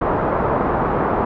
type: low-pass noise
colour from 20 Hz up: white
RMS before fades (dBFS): -19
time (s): 0.01-1.25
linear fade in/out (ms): 5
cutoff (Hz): 1100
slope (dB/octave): 24
effects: none